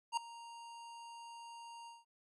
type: tone with ADSR envelope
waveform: square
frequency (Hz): 932.3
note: A#5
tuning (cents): 0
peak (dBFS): -31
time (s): 0.12-2.05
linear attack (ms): 51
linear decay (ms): 4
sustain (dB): -19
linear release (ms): 180
effects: resampled to 24000 Hz